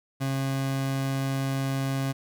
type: tone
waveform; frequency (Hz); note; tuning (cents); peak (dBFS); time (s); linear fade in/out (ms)
30% pulse; 135.3; C#3; -42; -23; 0.2-2.13; 20
effects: none